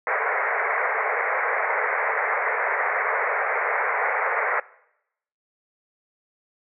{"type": "band-pass noise", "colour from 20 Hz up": "white", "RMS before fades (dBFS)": -24, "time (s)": [0.07, 4.6], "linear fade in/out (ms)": 2, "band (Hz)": [420, 2200], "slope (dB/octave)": 96, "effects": ["noise-tail reverb RT60 0.8 s tail -21 dB re dry"]}